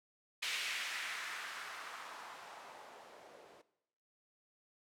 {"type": "noise with low-pass filter sweep", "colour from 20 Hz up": "violet", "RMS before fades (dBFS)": -45, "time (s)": [0.42, 3.62], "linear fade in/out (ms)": 10, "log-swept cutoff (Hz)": [2700, 480], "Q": 1.7, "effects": ["noise-tail reverb RT60 0.8 s tail -17 dB re dry"]}